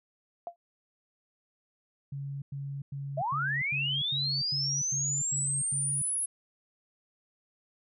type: tone with exponential decay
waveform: sine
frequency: 690 Hz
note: F5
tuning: 21 cents flat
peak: -30 dBFS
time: 0.47-0.56 s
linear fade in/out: 1 ms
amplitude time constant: 18 ms
type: tone bursts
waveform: sine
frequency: 139.5 Hz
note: C#3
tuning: 11 cents sharp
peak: -34 dBFS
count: 10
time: 2.12-6.02 s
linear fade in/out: 5 ms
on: 300 ms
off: 100 ms
type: linear sweep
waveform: sine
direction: up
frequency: 600 to 10670 Hz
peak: -28 dBFS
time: 3.17-6.26 s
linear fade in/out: 10 ms
effects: none

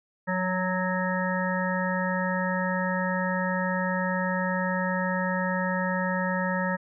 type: harmonic tone with a mistuned harmonic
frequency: 185 Hz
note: F#3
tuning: in tune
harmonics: 1 / 3 / 5 / 7 / 9 / 10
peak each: -28 / -31 / -32 / -36 / -34 / -33 dBFS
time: 0.27-6.77 s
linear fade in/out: 20 ms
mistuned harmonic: 1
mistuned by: -20 cents
effects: none

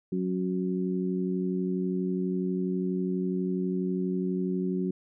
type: harmonic tone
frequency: 92.2 Hz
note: F#2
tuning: 6 cents flat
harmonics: 2 / 3 / 4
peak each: -28 / -34 / -32 dBFS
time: 0.12-4.91 s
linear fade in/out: 5 ms
effects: none

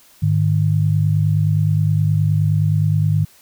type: tone pair together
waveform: sine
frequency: 103.23 / 152.8 Hz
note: G#2 / D#3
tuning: -10 / -31 cents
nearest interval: perfect fifth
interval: 679 cents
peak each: -16 dBFS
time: 0.22-3.25 s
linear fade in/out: 10 ms
effects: white hiss -50 dBFS RMS until 3.41 s

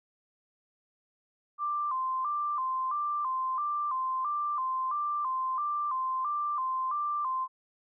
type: tone with vibrato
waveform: sine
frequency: 1108.7 Hz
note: C#6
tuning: in tune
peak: -28 dBFS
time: 1.58-7.48 s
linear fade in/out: 50 ms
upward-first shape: square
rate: 1.5 Hz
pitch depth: 110 cents each way
effects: none

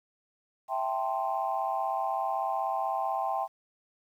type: chord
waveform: sine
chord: A minor seventh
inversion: second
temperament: equal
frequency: 659.3 / 784 / 880 / 1046.5 Hz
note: E5 / G5 / A5 / C6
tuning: 0 / 0 / 0 / 0 cents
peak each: -34 / -30 / -36 / -34 dBFS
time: 0.68-3.48 s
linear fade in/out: 50 ms
effects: tanh soft clip ceiling -17 dBFS + 10-bit

